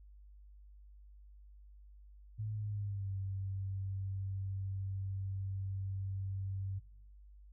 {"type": "tone with pitch glide", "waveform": "sine", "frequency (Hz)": [107.3, 96.7], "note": ["A2", "G2"], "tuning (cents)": [-43, -23], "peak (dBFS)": -36, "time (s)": [2.38, 6.8], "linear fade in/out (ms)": 20, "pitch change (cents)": -180, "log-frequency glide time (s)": [2.51, 3.13], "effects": ["noise-tail reverb RT60 0.8 s tail -24 dB re dry", "added 50 Hz sine -54 dBFS peak until 7.52 s"]}